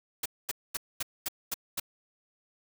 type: noise bursts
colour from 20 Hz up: white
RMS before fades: -32 dBFS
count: 7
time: 0.23-1.799 s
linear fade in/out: 5 ms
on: 27 ms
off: 230 ms
effects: none